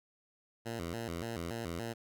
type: tone with vibrato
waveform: 10% pulse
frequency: 99 Hz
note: G2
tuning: 18 cents sharp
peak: -29 dBFS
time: 0.65-1.94 s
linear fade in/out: 20 ms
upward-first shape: square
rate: 3.5 Hz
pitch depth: 270 cents each way
effects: none